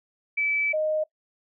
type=tone pair in turn; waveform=sine; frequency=2306 / 619.3 Hz; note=D7 / D#5; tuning=-32 / -8 cents; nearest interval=octave + major seventh; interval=2276 cents; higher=first; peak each=-22 dBFS; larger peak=neither; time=0.37-0.73 / 0.73-1.04 s; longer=first; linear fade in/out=10 ms; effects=noise-tail reverb RT60 0.1 s tail -21 dB re dry